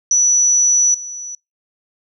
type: tone with level steps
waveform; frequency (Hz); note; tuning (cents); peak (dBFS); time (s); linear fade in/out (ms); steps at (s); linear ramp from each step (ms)
sine; 5920; F#8; 0; -10 / -26; 0.11-1.35; 2; 0.94; 5
effects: noise-tail reverb RT60 0.2 s tail -26 dB re dry